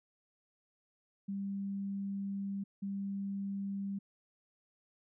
sine tone bursts at uneven times, 197.7 Hz, G3, 15 cents sharp, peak -35 dBFS, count 2, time 1.28-2.64 / 2.82-3.99 s, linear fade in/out 10 ms, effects none

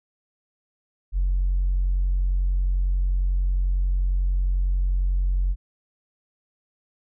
triangle tone with tanh clipping, 45.56 Hz, F#1, 26 cents flat, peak -19 dBFS, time 1.12-5.56 s, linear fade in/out 50 ms, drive 5 dB, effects none

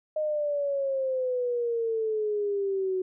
sine exponential sweep, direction down, 620 to 369.4 Hz, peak -25 dBFS, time 0.16-3.02 s, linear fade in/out 5 ms, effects none

